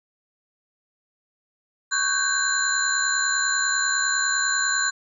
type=tone cluster; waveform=sine; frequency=1109 / 1527 / 1597 / 4079 / 7060 Hz; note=C#6 / G6 / G6 / C8 / A8; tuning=0 / -46 / +32 / -45 / +5 cents; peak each=-30 / -25 / -26 / -28 / -26 dBFS; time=1.91-4.91 s; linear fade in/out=20 ms; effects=none